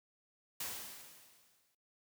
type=noise with exponential decay; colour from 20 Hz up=white; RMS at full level=-39 dBFS; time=0.6-1.75 s; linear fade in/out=5 ms; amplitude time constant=250 ms; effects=noise-tail reverb RT60 0.2 s tail -21 dB re dry + high-pass 80 Hz 12 dB/octave